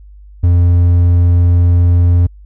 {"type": "tone", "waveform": "triangle", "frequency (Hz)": 87.31, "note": "F2", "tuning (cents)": 0, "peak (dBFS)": -4, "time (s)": [0.43, 2.27], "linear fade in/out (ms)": 10, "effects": ["added 50 Hz sine -34 dBFS peak until 2.45 s"]}